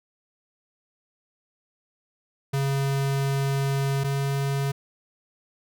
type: tone pair in turn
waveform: square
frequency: 137.7 / 138.58 Hz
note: C#3 / C#3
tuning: -11 / 0 cents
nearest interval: unison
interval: 11 cents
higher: second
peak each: -23 / -24 dBFS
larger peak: first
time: 2.53-4.04 / 4.04-4.72 s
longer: first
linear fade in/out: 10 ms
effects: none